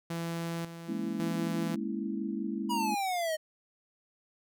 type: tone with tremolo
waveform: sawtooth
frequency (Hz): 167.6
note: E3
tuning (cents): +29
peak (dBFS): -29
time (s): 0.1-1.76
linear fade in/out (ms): 5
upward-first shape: square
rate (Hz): 0.91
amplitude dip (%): 65
type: chord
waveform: sine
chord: A# half-diminished seventh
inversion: third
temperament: equal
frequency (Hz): 207.7 / 233.1 / 277.2 / 329.6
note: G#3 / A#3 / C#4 / E4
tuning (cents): 0 / 0 / 0 / 0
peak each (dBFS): -35 / -38 / -39 / -37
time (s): 0.88-2.95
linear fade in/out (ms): 10
type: exponential sweep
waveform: square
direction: down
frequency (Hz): 979 to 616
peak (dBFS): -30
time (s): 2.69-3.37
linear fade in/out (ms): 20
effects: none